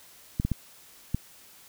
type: clicks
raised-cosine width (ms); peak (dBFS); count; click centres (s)
5; -13; 4; 0.399 / 0.45 / 0.517 / 1.146
effects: white hiss -53 dBFS RMS until 1.68 s